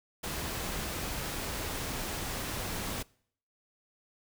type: noise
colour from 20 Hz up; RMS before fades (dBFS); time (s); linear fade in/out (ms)
pink; -36; 0.23-3.03; 10
effects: noise-tail reverb RT60 0.6 s tail -24 dB re dry